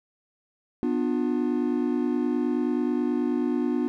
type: chord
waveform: triangle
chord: B diminished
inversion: none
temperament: just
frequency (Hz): 246.9 / 296.3 / 355.6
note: B3 / D4 / F4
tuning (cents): 0 / +15 / +31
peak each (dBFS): -24 / -25 / -27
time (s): 0.83-3.88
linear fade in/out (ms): 0
effects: none